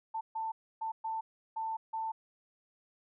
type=tone bursts at uneven times; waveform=sine; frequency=890 Hz; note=A5; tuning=20 cents sharp; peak=-33 dBFS; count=6; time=0.14-0.21 / 0.35-0.52 / 0.81-0.92 / 1.04-1.21 / 1.56-1.77 / 1.93-2.12 s; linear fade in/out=10 ms; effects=none